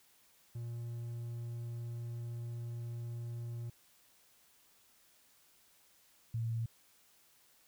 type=tone pair in turn; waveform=triangle / sine; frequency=118 / 114.51 Hz; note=A#2 / A#2; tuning=+22 / -30 cents; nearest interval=minor second; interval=52 cents; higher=first; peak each=-37 / -33 dBFS; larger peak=second; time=0.55-3.7 / 6.34-6.66 s; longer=first; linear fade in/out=5 ms; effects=white hiss -67 dBFS RMS until 7.67 s